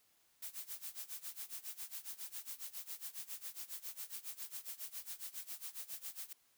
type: noise with tremolo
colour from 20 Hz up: blue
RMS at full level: -44 dBFS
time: 0.42-6.33 s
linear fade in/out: 5 ms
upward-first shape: sine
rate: 7.3 Hz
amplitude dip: 90%
effects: white hiss -73 dBFS RMS until 6.57 s